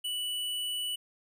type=tone; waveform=square; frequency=2960 Hz; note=F#7; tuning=in tune; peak=-32 dBFS; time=0.04-0.96 s; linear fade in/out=10 ms; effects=none